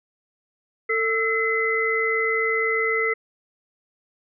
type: tone cluster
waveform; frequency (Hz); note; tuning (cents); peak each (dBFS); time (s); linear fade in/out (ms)
sine; 447.6 / 1324 / 2037; A4 / E6 / C7; +30 / +7 / -47; -24 / -28 / -22; 0.89-3.14; 10
effects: none